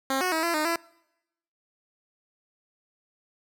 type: tone with pitch steps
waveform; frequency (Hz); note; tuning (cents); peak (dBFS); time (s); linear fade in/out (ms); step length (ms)
10% pulse; 267.7 / 366.4 / 320.8 / 339.1 / 306.6 / 336; C4 / F#4 / E4 / E4 / D#4 / E4; +40 / -17 / -47 / +49 / -25 / +33; -16; 0.1-0.76; 2; 110
effects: noise-tail reverb RT60 0.9 s tail -25 dB re dry